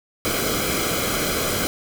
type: noise with comb filter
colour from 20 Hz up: pink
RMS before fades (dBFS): -23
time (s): 0.25-1.67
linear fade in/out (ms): 0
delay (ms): 1.1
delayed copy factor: -0.7
effects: none